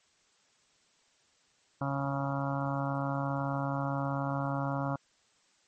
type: harmonic tone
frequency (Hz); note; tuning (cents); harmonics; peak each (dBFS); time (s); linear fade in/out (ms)
138.59; C#3; 0; 1 / 2 / 4 / 5 / 6 / 7 / 8 / 9 / 10; -33 / -36 / -39 / -40 / -41 / -41 / -42 / -43 / -43; 1.81-4.96; 5
effects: white hiss -68 dBFS RMS until 5.67 s + MP3 32 kbps